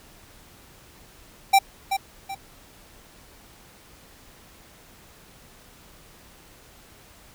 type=tone with echo; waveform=square; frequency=782 Hz; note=G5; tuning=4 cents flat; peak=-13 dBFS; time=1.53-1.59 s; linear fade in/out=10 ms; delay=380 ms; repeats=2; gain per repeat=-9 dB; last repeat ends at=2.35 s; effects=pink hiss -51 dBFS RMS until 7.34 s